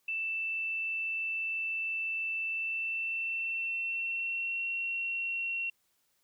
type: tone with pitch glide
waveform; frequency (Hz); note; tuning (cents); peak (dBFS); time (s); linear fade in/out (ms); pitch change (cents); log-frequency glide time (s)
sine; 2657 to 2729; E7 to F7; +13 to -41; -31; 0.08-5.7; 5; +46; 2.47-4.67
effects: white hiss -74 dBFS RMS until 6.23 s